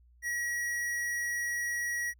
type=tone with hard clipping; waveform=sine; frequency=1913 Hz; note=A#6; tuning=44 cents sharp; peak=-32 dBFS; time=0.22-2.14 s; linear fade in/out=50 ms; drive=16 dB; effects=added 60 Hz sine -58 dBFS peak until 2.19 s